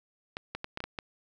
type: clicks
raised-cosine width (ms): 0.3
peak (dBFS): -19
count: 7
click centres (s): 0.369 / 0.55 / 0.644 / 0.774 / 0.804 / 0.84 / 0.988
effects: none